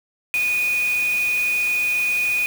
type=tone in noise; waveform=sine; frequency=2471 Hz; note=D#7; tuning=13 cents flat; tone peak=-18 dBFS; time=0.34-2.46 s; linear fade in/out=0 ms; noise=white; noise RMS=-33 dBFS; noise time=0.34-2.46 s; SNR=+12 dB; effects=none